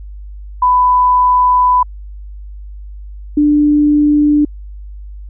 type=tone pair in turn; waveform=sine; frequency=997 / 295.7 Hz; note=B5 / D4; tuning=+16 / +12 cents; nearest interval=octave + major sixth; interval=2104 cents; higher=first; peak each=-7 dBFS; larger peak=neither; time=0.62-1.83 / 3.37-4.45 s; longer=first; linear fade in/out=5 ms; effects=added 50 Hz sine -27 dBFS peak until 5.29 s